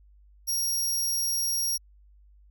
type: tone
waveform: 20% pulse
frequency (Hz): 5620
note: F8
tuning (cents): +10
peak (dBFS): -20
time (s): 0.47-1.78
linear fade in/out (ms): 20
effects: added 50 Hz sine -53 dBFS peak until 2.5 s